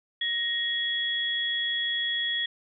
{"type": "tone pair together", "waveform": "sine", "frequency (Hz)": [1877, 3342], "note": ["A#6", "G#7"], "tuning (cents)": [11, 10], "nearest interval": "minor seventh", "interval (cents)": 999, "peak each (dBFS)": [-30, -27], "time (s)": [0.21, 2.46], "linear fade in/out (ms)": 5, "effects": []}